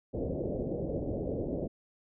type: low-pass noise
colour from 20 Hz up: white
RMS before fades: -34 dBFS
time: 0.13-1.68 s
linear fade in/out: 20 ms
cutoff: 580 Hz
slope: 48 dB/octave
effects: none